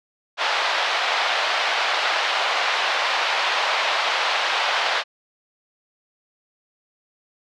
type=band-pass noise; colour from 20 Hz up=pink; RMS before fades=-22 dBFS; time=0.37-5.04 s; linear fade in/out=50 ms; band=660 to 4300 Hz; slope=24 dB/octave; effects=none